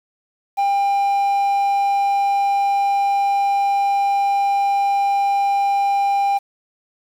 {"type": "tone with quantisation", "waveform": "triangle", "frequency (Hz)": 798, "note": "G5", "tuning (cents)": 31, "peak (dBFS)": -13, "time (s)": [0.57, 6.39], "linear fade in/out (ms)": 20, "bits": 7, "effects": []}